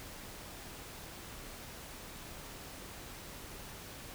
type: silence
effects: pink hiss -48 dBFS RMS until 4.14 s